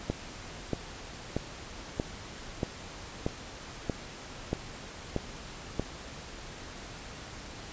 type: click train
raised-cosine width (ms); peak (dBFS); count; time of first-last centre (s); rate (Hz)
2; -15; 10; 0.1-5.796; 1.58
effects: pink hiss -44 dBFS RMS until 7.72 s + resampled to 16000 Hz